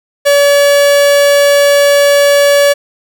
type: tone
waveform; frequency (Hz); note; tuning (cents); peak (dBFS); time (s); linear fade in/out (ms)
45% pulse; 570; C#5; +48; -5; 0.25-2.74; 20
effects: none